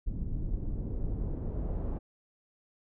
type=noise with low-pass filter sweep; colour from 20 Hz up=brown; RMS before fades=-33 dBFS; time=0.06-1.99 s; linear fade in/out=20 ms; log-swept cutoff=220 to 730 Hz; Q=0.93; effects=none